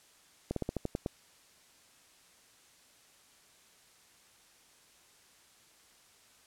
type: slowing click train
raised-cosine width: 2 ms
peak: -19 dBFS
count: 8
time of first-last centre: 0.51-1.061 s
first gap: 53 ms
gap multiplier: 1.13
effects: white hiss -62 dBFS RMS until 6.46 s + low-pass 10000 Hz 12 dB/octave